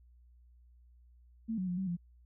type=tone with pitch steps; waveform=sine; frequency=224.4 / 185.5 / 177.9 / 190.4 / 173.6 Hz; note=A3 / F#3 / F3 / F#3 / F3; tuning=+34 / +5 / +32 / +50 / -10 cents; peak=-32 dBFS; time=1.48-1.97 s; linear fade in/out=20 ms; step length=98 ms; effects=added 60 Hz sine -58 dBFS peak until 2.25 s